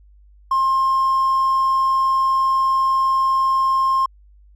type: tone with hard clipping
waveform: triangle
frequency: 1063 Hz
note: C6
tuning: 27 cents sharp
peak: -15 dBFS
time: 0.51-4.06 s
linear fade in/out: 5 ms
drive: 4 dB
effects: added 50 Hz sine -46 dBFS peak until 4.55 s